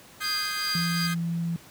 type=chord; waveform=sawtooth; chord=Ab major seventh; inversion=second; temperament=equal with one note detuned; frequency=1244.5 / 1568 / 1661.2 / 2069 Hz; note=Eb6 / G6 / Ab6 / C7; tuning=0 / 0 / 0 / -20 cents; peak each=-30 / -31 / -35 / -33 dBFS; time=0.2-1.15 s; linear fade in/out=20 ms
type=tone with tremolo; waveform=triangle; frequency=4784 Hz; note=D8; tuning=31 cents sharp; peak=-25 dBFS; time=0.24-1.07 s; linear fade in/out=2 ms; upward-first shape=triangle; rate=2.6 Hz; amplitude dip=65%
type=tone with pitch glide; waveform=sine; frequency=170 to 168.44 Hz; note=F3 to E3; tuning=-46 to +38 cents; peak=-25 dBFS; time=0.75-1.56 s; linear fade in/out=0 ms; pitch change=-16 cents; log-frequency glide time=1.03-1.23 s
effects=pink hiss -50 dBFS RMS until 1.7 s + high-pass 100 Hz 12 dB/octave